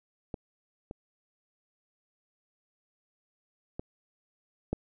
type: clicks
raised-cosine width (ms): 2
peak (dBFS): -22 / -26 / -22 / -16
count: 4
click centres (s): 0.342 / 0.911 / 3.795 / 4.73
effects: none